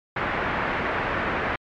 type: low-pass noise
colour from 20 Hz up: white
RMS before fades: -26 dBFS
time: 0.16-1.56 s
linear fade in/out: 5 ms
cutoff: 2000 Hz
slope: 24 dB/octave
effects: MP3 64 kbps